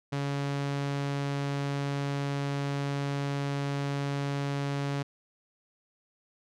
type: tone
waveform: sawtooth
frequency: 140.9 Hz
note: C#3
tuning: 29 cents sharp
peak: -25 dBFS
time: 0.12-5.03 s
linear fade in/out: 10 ms
effects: low-pass 6000 Hz 12 dB/octave